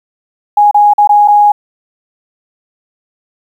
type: tone with dropouts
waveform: sine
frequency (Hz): 828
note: G#5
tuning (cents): -5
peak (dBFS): -3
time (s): 0.57-1.52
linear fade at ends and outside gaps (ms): 5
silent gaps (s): 0.712-0.744 / 0.936-0.981 / 1.074-1.092 / 1.277-1.282
effects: 7-bit